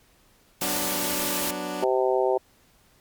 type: noise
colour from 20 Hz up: white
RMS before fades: -28 dBFS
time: 0.61-1.51 s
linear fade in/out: 5 ms
type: chord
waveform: 15% pulse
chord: B minor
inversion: second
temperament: equal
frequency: 185 / 246.9 / 293.7 Hz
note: F#3 / B3 / D4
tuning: 0 / 0 / 0 cents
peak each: -28 / -31 / -25 dBFS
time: 0.62-1.84 s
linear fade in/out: 0 ms
type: harmonic tone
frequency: 128.8 Hz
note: C3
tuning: 27 cents flat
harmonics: 3 / 4 / 5 / 6 / 7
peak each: -23 / -25 / -27 / -29 / -30 dBFS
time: 1.82-2.38 s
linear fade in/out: 10 ms
effects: pink hiss -60 dBFS RMS until 3 s + MP3 96 kbps